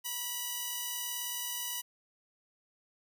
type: tone pair together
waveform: 5% pulse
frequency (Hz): 971 / 2952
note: B5 / F#7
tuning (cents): -30 / -5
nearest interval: octave + perfect fifth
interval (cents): 1925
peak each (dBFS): -28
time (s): 0.04-1.82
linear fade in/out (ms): 20
effects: none